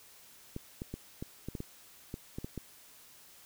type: clicks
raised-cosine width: 3 ms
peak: -25 dBFS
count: 11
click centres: 0.564 / 0.819 / 0.94 / 1.225 / 1.486 / 1.552 / 1.604 / 2.141 / 2.385 / 2.445 / 2.577 s
effects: white hiss -57 dBFS RMS until 3.45 s